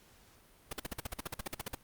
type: noise bursts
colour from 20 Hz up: pink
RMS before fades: -37 dBFS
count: 16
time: 0.71-1.75 s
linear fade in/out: 5 ms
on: 20 ms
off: 48 ms
effects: pink hiss -62 dBFS RMS until 1.83 s + Opus 48 kbps